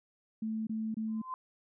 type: tone bursts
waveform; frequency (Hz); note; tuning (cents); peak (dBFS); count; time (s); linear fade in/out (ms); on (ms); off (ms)
sine; 220; A3; 0; -32; 3; 0.42-1.218; 5; 250; 24
type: tone with exponential growth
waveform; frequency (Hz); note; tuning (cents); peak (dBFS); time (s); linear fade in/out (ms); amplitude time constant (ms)
sine; 1032; C6; -24; -32; 1.08-1.34; 1; 55
effects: none